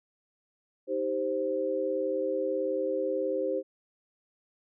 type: chord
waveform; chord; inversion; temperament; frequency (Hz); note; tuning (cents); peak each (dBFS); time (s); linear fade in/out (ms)
sine; C minor; first; just; 314 / 392.4 / 523.3; Eb4 / G4 / C5; +16 / +2 / 0; -35 / -32 / -29; 0.87-3.63; 50
effects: none